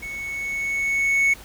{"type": "tone with level ramp", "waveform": "triangle", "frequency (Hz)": 2212, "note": "C#7", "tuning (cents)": -4, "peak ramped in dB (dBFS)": [-29, -13], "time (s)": [0.02, 1.34], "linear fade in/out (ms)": 10, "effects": ["added 50 Hz sine -48 dBFS peak until 1.44 s", "pink hiss -44 dBFS RMS until 1.44 s"]}